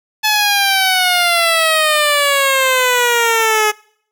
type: exponential sweep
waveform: 10% pulse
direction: down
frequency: 863 to 421.4 Hz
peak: -3 dBFS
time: 0.23-3.72 s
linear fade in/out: 20 ms
effects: noise-tail reverb RT60 0.6 s tail -24 dB re dry